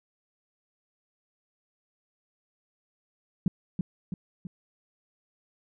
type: tone with echo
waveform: sine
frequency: 181 Hz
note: F#3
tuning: 38 cents flat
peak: -19 dBFS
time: 3.46-3.48 s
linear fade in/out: 2 ms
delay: 330 ms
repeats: 3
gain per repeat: -5 dB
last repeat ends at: 4.47 s
effects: none